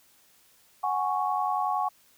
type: chord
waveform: sine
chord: F# suspended second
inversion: none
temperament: equal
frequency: 740 / 830.6 / 1108.7 Hz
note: F#5 / G#5 / C#6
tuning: 0 / 0 / 0 cents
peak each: -29 dBFS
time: 0.83-1.89 s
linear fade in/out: 10 ms
effects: white hiss -61 dBFS RMS until 2.17 s